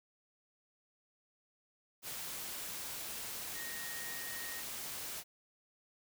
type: tone in noise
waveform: sine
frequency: 1864.7 Hz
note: A#6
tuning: in tune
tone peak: -46 dBFS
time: 3.53-4.63 s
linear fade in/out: 50 ms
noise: white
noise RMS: -43 dBFS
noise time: 2.02-5.24 s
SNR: -6 dB
effects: none

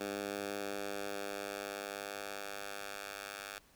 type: tone with high-pass filter sweep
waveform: 10% pulse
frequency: 100.6 Hz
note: G2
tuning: 45 cents sharp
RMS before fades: -42 dBFS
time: 0-3.59 s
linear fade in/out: 10 ms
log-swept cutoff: 290 to 1100 Hz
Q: 0.79
effects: pink hiss -65 dBFS RMS until 3.75 s

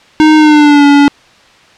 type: tone with pitch glide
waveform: square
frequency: 309.5 to 285.5 Hz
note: D#4 to D4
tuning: -9 to -49 cents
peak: -3 dBFS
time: 0.2-1.08 s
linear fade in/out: 0 ms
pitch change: -140 cents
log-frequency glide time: 0.36-0.85 s
effects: white hiss -42 dBFS RMS until 1.77 s + low-pass 4000 Hz 12 dB/octave

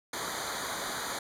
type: noise with comb filter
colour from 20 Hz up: pink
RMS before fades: -35 dBFS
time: 0.13-1.19 s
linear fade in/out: 5 ms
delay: 0.37 ms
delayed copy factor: -1
effects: low-pass 11000 Hz 12 dB/octave

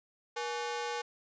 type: ring-modulated tone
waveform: sawtooth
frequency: 659.3 Hz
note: E5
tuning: in tune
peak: -27 dBFS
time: 0.36-1.02 s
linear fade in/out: 10 ms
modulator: 183 Hz
effects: resampled to 16000 Hz

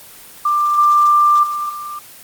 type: tone with level steps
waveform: sine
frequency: 1186 Hz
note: D6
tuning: 17 cents sharp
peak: -12 / -8 / -17 / -24 dBFS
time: 0.45-1.99 s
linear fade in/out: 5 ms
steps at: 0.78 / 1.43 / 1.69 s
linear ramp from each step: 5 ms
effects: white hiss -39 dBFS RMS until 2.23 s + Opus 24 kbps

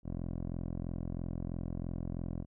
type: tone with low-pass filter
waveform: 10% pulse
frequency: 43.04 Hz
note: F1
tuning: 25 cents flat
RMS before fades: -38 dBFS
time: 0.03-2.46 s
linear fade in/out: 50 ms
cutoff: 470 Hz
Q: 0.75
effects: none

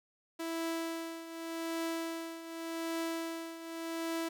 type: tone with tremolo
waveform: sawtooth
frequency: 329.6 Hz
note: E4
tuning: in tune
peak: -29 dBFS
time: 0.39-4.29 s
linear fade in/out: 10 ms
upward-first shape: triangle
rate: 0.86 Hz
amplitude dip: 75%
effects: 11-bit

